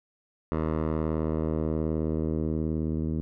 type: tone with low-pass filter sweep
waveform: 10% pulse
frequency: 78.8 Hz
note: D#2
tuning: 23 cents sharp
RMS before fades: -28 dBFS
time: 0.52-3.21 s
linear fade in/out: 0 ms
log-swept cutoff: 1200 to 260 Hz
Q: 1
effects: none